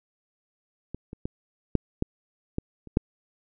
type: clicks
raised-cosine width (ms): 3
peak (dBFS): -21 / -25 / -17 / -7 / -11 / -14 / -30 / -6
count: 8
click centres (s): 0.946 / 1.131 / 1.255 / 1.753 / 2.024 / 2.584 / 2.873 / 2.971
effects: none